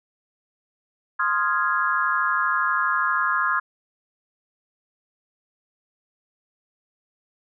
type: chord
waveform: sine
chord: F minor seventh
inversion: second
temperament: equal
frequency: 1046.5 / 1244.5 / 1396.9 / 1661.2 Hz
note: C6 / Eb6 / F6 / Ab6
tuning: 0 / 0 / 0 / 0 cents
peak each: -25 dBFS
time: 1.19-3.6 s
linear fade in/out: 10 ms
effects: none